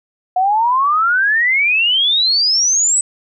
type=exponential sweep; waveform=sine; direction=up; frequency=720 to 8100 Hz; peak=-11 dBFS; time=0.36-3.01 s; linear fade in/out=5 ms; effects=none